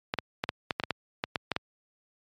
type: clicks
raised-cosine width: 0.3 ms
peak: -11 dBFS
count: 12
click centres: 0.139 / 0.187 / 0.439 / 0.491 / 0.708 / 0.799 / 0.837 / 0.907 / 1.239 / 1.358 / 1.517 / 1.564 s
effects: high-pass 80 Hz 12 dB/octave + MP3 96 kbps